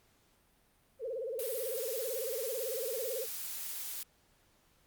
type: tone with vibrato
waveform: sine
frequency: 486.6 Hz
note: B4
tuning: 26 cents flat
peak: -35 dBFS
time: 0.99-3.27 s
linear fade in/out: 50 ms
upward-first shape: sine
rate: 18 Hz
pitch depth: 190 cents each way
type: noise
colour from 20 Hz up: blue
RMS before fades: -40 dBFS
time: 1.39-4.03 s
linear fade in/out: 2 ms
effects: pink hiss -69 dBFS RMS until 4.86 s + Opus 48 kbps